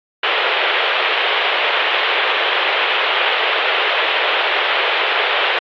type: band-pass noise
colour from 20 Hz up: white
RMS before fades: -17 dBFS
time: 0.23-5.59 s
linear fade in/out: 5 ms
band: 400 to 3400 Hz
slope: 48 dB/octave
effects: AAC 48 kbps